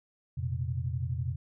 sine chord, F suspended fourth, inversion none, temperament equal with one note detuned, 87.31 / 118.85 / 130.81 Hz, F2 / Bb2 / C3, 0 / +34 / 0 cents, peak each -34 dBFS, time 0.37-1.36 s, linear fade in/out 10 ms, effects none

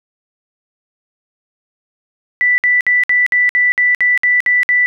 sine tone bursts, 1975.5 Hz, B6, in tune, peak -9 dBFS, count 11, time 2.41-4.86 s, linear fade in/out 0 ms, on 170 ms, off 58 ms, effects none

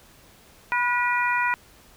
harmonic tone with a mistuned harmonic, 484 Hz, B4, 35 cents flat, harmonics 2 / 3 / 4 / 5, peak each -24 / -26 / -27 / -28 dBFS, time 0.72-1.54 s, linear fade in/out 0 ms, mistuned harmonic 2, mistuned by +23 cents, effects pink hiss -53 dBFS RMS until 1.96 s

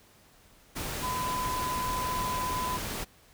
sine tone in noise, 1006 Hz, B5, 32 cents sharp, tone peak -30 dBFS, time 1.02-2.78 s, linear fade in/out 20 ms, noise pink, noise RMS -35 dBFS, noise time 0.75-3.05 s, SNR +2 dB, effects pink hiss -59 dBFS RMS until 3.33 s

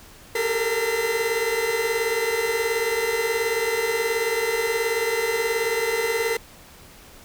40% pulse tone cluster, 396 / 444.5 / 463.1 / 2036 Hz, G4 / A4 / A#4 / C7, +18 / +18 / -11 / -48 cents, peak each -32 / -26 / -24 / -27 dBFS, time 0.35-6.37 s, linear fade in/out 5 ms, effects pink hiss -47 dBFS RMS until 7.24 s

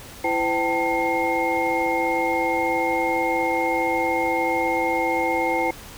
sine tone cluster, 334.2 / 511 / 775 / 892 / 2140 Hz, E4 / C5 / G5 / A5 / C7, +24 / -41 / -20 / +23 / +38 cents, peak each -26 dBFS, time 0.24-5.71 s, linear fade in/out 5 ms, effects pink hiss -41 dBFS RMS until 5.97 s

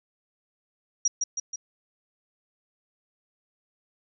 sine tone with echo, 5710 Hz, F8, 37 cents sharp, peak -19 dBFS, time 1.05-1.08 s, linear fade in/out 5 ms, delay 160 ms, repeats 3, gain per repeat -4 dB, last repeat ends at 1.56 s, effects none

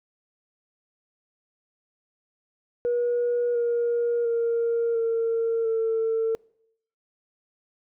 sine tone with pitch steps, 481.6 / 473.3 / 465.2 / 457.2 / 449.3 Hz, B4 / A#4 / A#4 / A#4 / A4, -44 / +26 / -4 / -34 / +36 cents, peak -20 dBFS, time 2.85-6.35 s, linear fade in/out 0 ms, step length 700 ms, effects noise-tail reverb RT60 0.7 s tail -26 dB re dry + tanh soft clip ceiling -18 dBFS

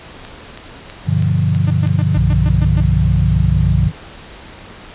click train, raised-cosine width 0.2 ms, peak -15 dBFS, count 6, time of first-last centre 0.25-1.873 s, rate 3.08 Hz
sine chord, G dominant seventh, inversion none, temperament equal with one note detuned, 98 / 123.47 / 146.83 / 173.51 Hz, G2 / B2 / D3 / F3, 0 / 0 / 0 / -11 cents, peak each -16 / -19 / -16 / -19 dBFS, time 1.05-3.92 s, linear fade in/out 50 ms
sawtooth tone bursts, 299.7 Hz, D4, 35 cents sharp, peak -21 dBFS, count 8, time 1.67-2.806 s, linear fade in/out 5 ms, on 37 ms, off 120 ms
sine tone with pitch glide, 62.9 to 63.52 Hz, B1 to B1, +32 to +49 cents, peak -15 dBFS, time 2.16-3.88 s, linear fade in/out 10 ms, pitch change +17 cents, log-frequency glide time 2.51-2.86 s
effects pink hiss -36 dBFS RMS until 4.94 s + resampled to 8000 Hz

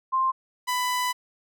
sine / sawtooth tone pair in turn, 1051 / 996.1 Hz, C6 / B5, +7 / +15 cents, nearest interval minor second, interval 92 cents, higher first, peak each -20 dBFS, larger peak neither, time 0.12-0.32 / 0.67-1.13 s, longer second, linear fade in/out 20 ms, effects none

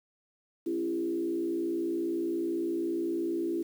sine tone with frequency modulation, 337.1 Hz, E4, 39 cents sharp, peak -28 dBFS, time 0.66-3.63 s, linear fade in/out 10 ms, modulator 60 Hz, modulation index 0.88, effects 9-bit

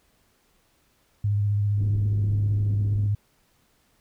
sine tone with vibrato, 102.6 Hz, G#2, 21 cents flat, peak -20 dBFS, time 1.24-3.15 s, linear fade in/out 5 ms, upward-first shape sine, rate 15 Hz, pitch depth 25 cents each way
pink low-pass noise, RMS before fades -36 dBFS, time 1.76-3.1 s, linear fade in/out 50 ms, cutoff 320 Hz, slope 24 dB/octave
effects pink hiss -65 dBFS RMS until 4 s

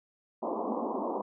pink band-pass noise, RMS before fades -33 dBFS, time 0.42-1.22 s, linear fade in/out 10 ms, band 210 to 1100 Hz, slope 96 dB/octave, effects none

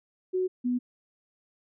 sine tone pair in turn, 370 / 246.9 Hz, F#4 / B3, 0 / 0 cents, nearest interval perfect fifth, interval 700 cents, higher first, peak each -24 dBFS, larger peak neither, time 0.33-0.48 / 0.64-0.79 s, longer neither, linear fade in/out 20 ms, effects none

